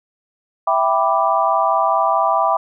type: chord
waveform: sine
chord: E minor seventh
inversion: none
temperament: equal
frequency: 659.3 / 784 / 987.8 / 1174.7 Hz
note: E5 / G5 / B5 / D6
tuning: 0 / 0 / 0 / 0 cents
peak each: -19 dBFS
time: 0.67-2.57 s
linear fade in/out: 5 ms
effects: none